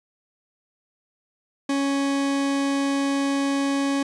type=tone; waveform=40% pulse; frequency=277.4 Hz; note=C#4; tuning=1 cent sharp; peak=-20 dBFS; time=1.69-4.03 s; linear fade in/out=5 ms; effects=resampled to 22050 Hz